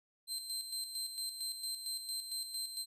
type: tone with tremolo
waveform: 25% pulse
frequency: 4121 Hz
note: C8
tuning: 27 cents flat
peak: -32 dBFS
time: 0.27-2.86 s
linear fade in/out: 50 ms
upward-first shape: square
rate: 4.4 Hz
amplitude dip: 55%
effects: none